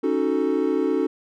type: chord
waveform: triangle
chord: D# half-diminished seventh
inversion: third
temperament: equal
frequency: 277.2 / 311.1 / 370 / 440 Hz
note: C#4 / D#4 / F#4 / A4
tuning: 0 / 0 / 0 / 0 cents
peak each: -23 dBFS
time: 0.03-1.07 s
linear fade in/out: 10 ms
effects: none